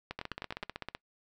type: two click trains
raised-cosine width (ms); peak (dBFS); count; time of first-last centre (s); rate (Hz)
0.3; -21 / -21; 6 / 13; 0.11-0.628 / 0.19-0.949; 9.65 / 15.8
effects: noise-tail reverb RT60 0.1 s tail -24 dB re dry